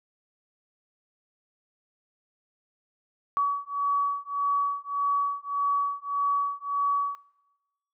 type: beating tone pair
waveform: sine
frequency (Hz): 1134 / 1135.7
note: C#6 / C#6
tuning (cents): +39 / +42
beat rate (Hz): 1.7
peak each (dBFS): -27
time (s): 3.37-7.15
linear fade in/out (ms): 0
effects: noise-tail reverb RT60 1.0 s tail -19 dB re dry

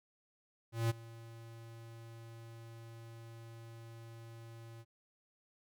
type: tone with ADSR envelope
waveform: square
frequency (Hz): 114.8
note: A#2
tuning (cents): -26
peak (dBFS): -29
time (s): 0.72-4.85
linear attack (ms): 180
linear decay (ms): 20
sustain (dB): -21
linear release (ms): 45
effects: none

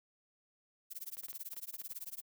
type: noise with tremolo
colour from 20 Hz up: violet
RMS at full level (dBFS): -42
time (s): 0.9-2.22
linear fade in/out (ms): 20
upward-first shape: sine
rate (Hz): 18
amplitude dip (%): 100
type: clicks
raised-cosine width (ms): 0.2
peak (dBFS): -37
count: 9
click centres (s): 1.17 / 1.235 / 1.285 / 1.33 / 1.534 / 1.567 / 1.742 / 1.816 / 1.921
effects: none

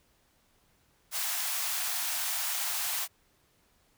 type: high-pass noise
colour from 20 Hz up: white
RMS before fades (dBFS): -32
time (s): 1.11-3.08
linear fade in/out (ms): 50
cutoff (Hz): 640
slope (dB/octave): 96
effects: pink hiss -68 dBFS RMS until 3.97 s

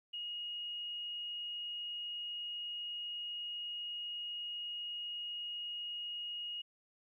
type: tone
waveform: sine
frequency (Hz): 2876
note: F#7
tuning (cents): -50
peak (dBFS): -39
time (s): 0.13-6.62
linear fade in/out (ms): 10
effects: 13-bit

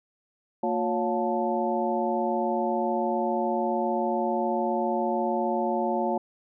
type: tone cluster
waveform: sine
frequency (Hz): 228.7 / 357.1 / 559 / 710 / 877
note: A#3 / F4 / C#5 / F5 / A5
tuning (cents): -33 / +39 / +14 / +28 / -6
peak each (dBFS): -30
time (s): 0.63-6.18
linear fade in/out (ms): 5
effects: none

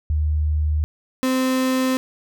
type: tone pair in turn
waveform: sine / 35% pulse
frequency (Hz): 76.1 / 259.1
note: D#2 / C4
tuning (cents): -38 / -17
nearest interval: octave + major sixth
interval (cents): 2121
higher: second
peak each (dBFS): -17 / -16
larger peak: second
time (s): 0.1-0.84 / 1.23-1.97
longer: neither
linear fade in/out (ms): 0
effects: none

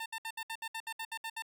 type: tone bursts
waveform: 15% pulse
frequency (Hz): 899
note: A5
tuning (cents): +37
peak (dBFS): -31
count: 12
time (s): 0-1.423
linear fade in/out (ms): 5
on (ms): 59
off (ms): 65
effects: none

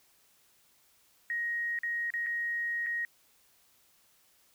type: tone with dropouts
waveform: sine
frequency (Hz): 1880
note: A#6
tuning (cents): +14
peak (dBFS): -30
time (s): 1.3-3.05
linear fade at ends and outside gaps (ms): 1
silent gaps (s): 1.789-1.833 / 2.104-2.138 / 2.263-2.267 / 2.863-2.867
effects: white hiss -66 dBFS RMS until 4.54 s

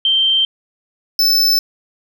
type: tone pair in turn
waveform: sine / square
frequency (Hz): 3136 / 5274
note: G7 / E8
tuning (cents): 0 / 0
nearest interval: major sixth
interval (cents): 900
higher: second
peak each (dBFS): -11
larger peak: neither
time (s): 0.05-0.45 / 1.19-1.59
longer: neither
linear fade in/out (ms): 2
effects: none

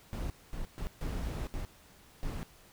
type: noise bursts at uneven times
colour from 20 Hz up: brown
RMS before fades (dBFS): -36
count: 6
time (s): 0.13-0.3 / 0.53-0.65 / 0.78-0.87 / 1.01-1.47 / 1.54-1.65 / 2.23-2.43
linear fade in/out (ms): 0
effects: pink hiss -59 dBFS RMS until 2.72 s

